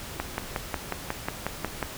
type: click train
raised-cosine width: 0.5 ms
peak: -12 dBFS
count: 10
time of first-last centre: 0.2-1.827 s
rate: 5.53 Hz
effects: pink hiss -39 dBFS RMS until 1.97 s